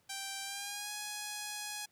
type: tone with pitch glide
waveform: 5% pulse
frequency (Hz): 784 to 835.4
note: G5 to G#5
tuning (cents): 0 to +10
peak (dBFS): -27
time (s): 0.09-1.86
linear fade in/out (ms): 10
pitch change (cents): +110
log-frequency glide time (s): 0.43-0.92
effects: pink hiss -72 dBFS RMS until 1.91 s + high-pass 80 Hz 12 dB/octave